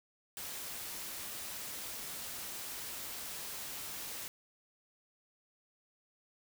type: noise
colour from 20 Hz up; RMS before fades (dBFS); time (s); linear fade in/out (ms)
white; -43; 0.37-4.28; 0
effects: none